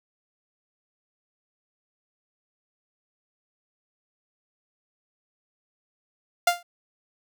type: tone with exponential decay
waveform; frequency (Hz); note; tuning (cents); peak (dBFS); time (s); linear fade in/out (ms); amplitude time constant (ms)
sawtooth; 698.5; F5; 0; -10; 6.47-6.63; 5; 34
effects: none